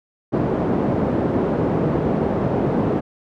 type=band-pass noise; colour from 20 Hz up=pink; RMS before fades=-20 dBFS; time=0.32-3.01 s; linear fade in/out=20 ms; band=150 to 560 Hz; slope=12 dB/octave; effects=none